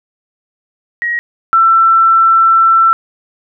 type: tone pair in turn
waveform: sine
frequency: 1895 / 1340 Hz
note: A#6 / E6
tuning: +28 / +28 cents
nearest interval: tritone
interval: 600 cents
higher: first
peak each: -13 / -5 dBFS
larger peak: second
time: 1.02-1.19 / 1.53-2.93 s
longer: second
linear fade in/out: 0 ms
effects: none